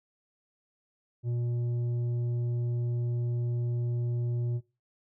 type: tone with tanh clipping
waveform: sine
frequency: 120 Hz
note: B2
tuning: 49 cents flat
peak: -29 dBFS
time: 1.23-4.61 s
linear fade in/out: 50 ms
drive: 7 dB
effects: noise-tail reverb RT60 0.3 s tail -20 dB re dry